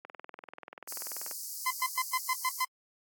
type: click train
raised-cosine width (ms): 0.5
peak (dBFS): -28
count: 27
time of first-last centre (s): 0.05-1.312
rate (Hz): 20.6
type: high-pass noise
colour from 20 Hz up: white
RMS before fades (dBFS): -39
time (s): 0.87-2.65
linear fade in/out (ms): 20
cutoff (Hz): 4500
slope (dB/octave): 96
type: tone bursts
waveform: 30% pulse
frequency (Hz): 1025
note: C6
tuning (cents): -36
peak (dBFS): -24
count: 7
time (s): 1.66-2.649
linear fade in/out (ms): 5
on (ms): 47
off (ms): 110
effects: high-pass 400 Hz 12 dB/octave + AAC 64 kbps